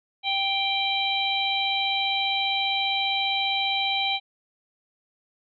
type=harmonic tone; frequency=785 Hz; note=G5; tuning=2 cents sharp; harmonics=1 / 3 / 4 / 5; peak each=-28 / -28 / -28 / -28 dBFS; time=0.23-4.2 s; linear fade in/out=50 ms; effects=none